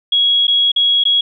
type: tone with dropouts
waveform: sine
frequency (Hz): 3322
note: G#7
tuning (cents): 0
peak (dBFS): -10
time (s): 0.12-1.21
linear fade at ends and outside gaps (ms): 5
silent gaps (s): 0.47-0.479 / 0.718-0.761 / 1.038-1.052
effects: none